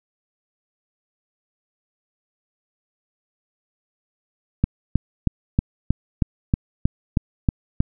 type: click train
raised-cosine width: 5 ms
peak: -4 dBFS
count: 11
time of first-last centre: 4.64-7.805 s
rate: 3.16 Hz
effects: none